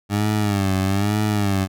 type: tone with vibrato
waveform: 20% pulse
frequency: 100.6 Hz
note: G2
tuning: 45 cents sharp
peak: -13 dBFS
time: 0.09-1.68 s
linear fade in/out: 50 ms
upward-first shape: sine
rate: 1.1 Hz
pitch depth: 100 cents each way
effects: none